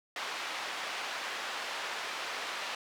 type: band-pass noise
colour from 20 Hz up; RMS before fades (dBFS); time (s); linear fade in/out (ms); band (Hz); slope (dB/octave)
pink; -38; 0.16-2.75; 2; 840 to 4100; 12
effects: none